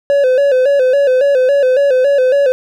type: tone with vibrato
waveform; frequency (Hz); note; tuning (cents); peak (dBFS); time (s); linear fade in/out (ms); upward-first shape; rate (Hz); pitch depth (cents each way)
triangle; 537; C5; +45; -6; 0.1-2.52; 0; square; 3.6; 87
effects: none